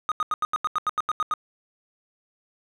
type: tone bursts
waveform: triangle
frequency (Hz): 1241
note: D#6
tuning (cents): -5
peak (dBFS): -19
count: 12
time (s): 0.09-1.338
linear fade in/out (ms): 0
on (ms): 27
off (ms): 84
effects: none